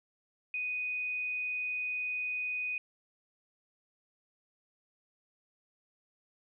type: tone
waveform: sine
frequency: 2489 Hz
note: D#7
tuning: in tune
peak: -32 dBFS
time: 0.54-2.78 s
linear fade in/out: 2 ms
effects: none